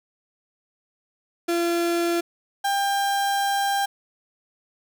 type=tone pair in turn; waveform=35% pulse; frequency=341.8 / 796.7 Hz; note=F4 / G5; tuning=-37 / +28 cents; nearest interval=octave + minor third; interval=1465 cents; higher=second; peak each=-19 dBFS; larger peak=neither; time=1.48-2.21 / 2.64-3.86 s; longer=second; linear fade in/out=10 ms; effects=none